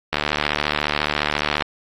click train, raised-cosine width 0.3 ms, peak -3 dBFS, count 112, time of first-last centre 0.13-1.622 s, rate 74.4 Hz, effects AAC 48 kbps

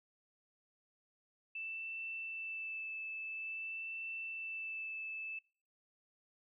sine tone with vibrato, 2646 Hz, E7, 6 cents sharp, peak -40 dBFS, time 1.55-5.39 s, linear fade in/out 5 ms, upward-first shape sine, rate 0.49 Hz, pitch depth 14 cents each way, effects noise-tail reverb RT60 0.4 s tail -24 dB re dry

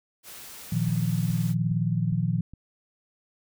white noise, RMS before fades -43 dBFS, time 0.23-1.55 s, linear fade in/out 50 ms
sine chord, Bb suspended fourth, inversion none, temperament equal, 116.54 / 155.56 / 174.61 Hz, Bb2 / Eb3 / F3, 0 / 0 / 0 cents, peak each -27 dBFS, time 0.72-2.41 s, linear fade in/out 5 ms
click train, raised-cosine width 5 ms, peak -31 dBFS, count 5, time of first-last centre 0.89-2.536 s, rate 2.43 Hz
effects none

